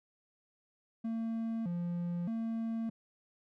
triangle tone with vibrato, 198.4 Hz, G3, 21 cents sharp, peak -31 dBFS, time 1.04-2.9 s, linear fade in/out 10 ms, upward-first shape square, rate 0.81 Hz, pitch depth 230 cents each way, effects none

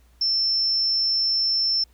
sine tone, 5350 Hz, E8, 25 cents sharp, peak -19 dBFS, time 0.21-1.84 s, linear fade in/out 5 ms, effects added 60 Hz sine -53 dBFS peak until 1.93 s + pink hiss -63 dBFS RMS until 1.93 s

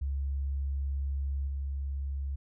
sine tone with level steps, 69 Hz, C#2, 7 cents flat, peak -29 / -31 dBFS, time 0.01-2.36 s, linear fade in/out 10 ms, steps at 1.47 s, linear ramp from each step 10 ms, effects none

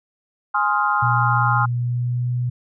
sine chord, F minor seventh, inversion first, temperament equal with one note detuned, 830.6 / 1046.5 / 1253.9 / 1396.9 Hz, Ab5 / C6 / Eb6 / F6, 0 / 0 / +13 / 0 cents, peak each -22 dBFS, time 0.54-1.66 s, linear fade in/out 10 ms
sine tone with pitch glide, 120.6 to 123.13 Hz, B2 to B2, -41 to -5 cents, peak -19 dBFS, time 1.02-2.5 s, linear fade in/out 10 ms, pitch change +36 cents, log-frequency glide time 1.56-2.3 s
effects none

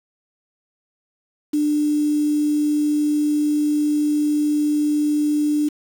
sine tone with quantisation, 297.7 Hz, D4, 24 cents sharp, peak -16 dBFS, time 1.53-5.69 s, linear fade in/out 10 ms, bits 6, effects none

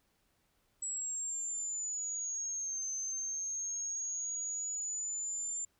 sine exponential two-way sweep, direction down then up, 7790 to 6220 to 7240 Hz, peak -35 dBFS, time 0.82-5.65 s, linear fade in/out 5 ms, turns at 2.92 s, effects pink hiss -75 dBFS RMS until 5.79 s

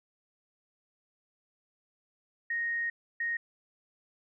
sine tone bursts at uneven times, 1864.7 Hz, A#6, in tune, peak -29 dBFS, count 2, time 2.5-2.9 / 3.2-3.37 s, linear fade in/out 5 ms, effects none

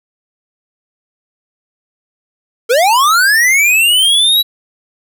square linear sweep, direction up, 436.4 to 3936 Hz, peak -8 dBFS, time 2.69-4.43 s, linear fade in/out 20 ms, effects none

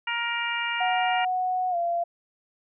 harmonic tone, 470 Hz, A#4, 14 cents sharp, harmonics 2 / 3 / 4 / 5 / 6, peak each -32 / -32 / -32 / -32 / -32 dBFS, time 0.07-1.25 s, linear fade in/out 5 ms
sine tone with pitch glide, 737 to 687.6 Hz, F#5 to F5, -7 to -27 cents, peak -23 dBFS, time 0.8-2.04 s, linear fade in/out 10 ms, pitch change -120 cents, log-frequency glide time 1.7-1.76 s
effects none

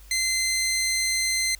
15% pulse tone, 2068 Hz, C7, 21 cents flat, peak -16 dBFS, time 0.11-1.55 s, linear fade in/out 2 ms, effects added 50 Hz sine -45 dBFS peak until 1.59 s + white hiss -54 dBFS RMS until 1.59 s

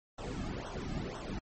brown noise with flanger, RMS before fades -39 dBFS, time 0.18-1.39 s, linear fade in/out 5 ms, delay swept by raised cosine 0.42 to 2.12 ms, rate 2 Hz, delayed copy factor -0.85, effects MP3 32 kbps

